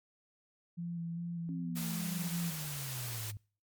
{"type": "tone with vibrato", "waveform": "sine", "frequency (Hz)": 169.8, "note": "F3", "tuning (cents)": -48, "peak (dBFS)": -36, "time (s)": [0.77, 2.52], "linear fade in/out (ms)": 20, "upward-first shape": "square", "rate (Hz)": 2.5, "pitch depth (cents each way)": 17}
{"type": "exponential sweep", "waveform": "sine", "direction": "down", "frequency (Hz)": [276.8, 102.6], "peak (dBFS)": -40, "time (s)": [1.49, 3.37], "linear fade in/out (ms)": 0}
{"type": "noise", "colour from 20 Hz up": "white", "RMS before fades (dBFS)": -42, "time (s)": [1.75, 3.32], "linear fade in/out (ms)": 20}
{"effects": ["noise-tail reverb RT60 0.4 s tail -25 dB re dry", "MP3 96 kbps"]}